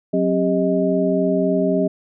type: tone cluster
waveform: sine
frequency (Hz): 184.1 / 267.8 / 399.3 / 626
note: F#3 / C4 / G4 / D#5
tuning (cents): -8 / +40 / +32 / +10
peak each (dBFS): -21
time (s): 0.13-1.88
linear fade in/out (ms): 10
effects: none